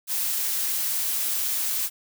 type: noise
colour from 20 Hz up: blue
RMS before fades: -26 dBFS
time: 0.07-1.9 s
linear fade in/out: 50 ms
effects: none